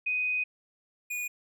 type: tone pair in turn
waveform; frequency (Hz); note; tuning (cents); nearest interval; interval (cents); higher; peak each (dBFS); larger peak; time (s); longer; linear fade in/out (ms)
sine / square; 2498 / 2455; D#7 / D#7; +6 / -24; unison; 30; first; -26 / -32; first; 0.06-0.44 / 1.1-1.28; first; 10
effects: none